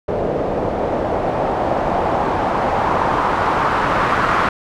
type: noise with low-pass filter sweep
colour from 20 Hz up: white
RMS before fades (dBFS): -18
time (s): 0.08-4.49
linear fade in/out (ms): 5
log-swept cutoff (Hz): 530 to 1300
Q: 2
effects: none